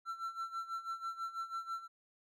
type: tone with tremolo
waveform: triangle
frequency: 1346 Hz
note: E6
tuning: 36 cents sharp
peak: -34 dBFS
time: 0.05-1.88 s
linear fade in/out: 50 ms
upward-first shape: sine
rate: 6.1 Hz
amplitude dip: 80%
effects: none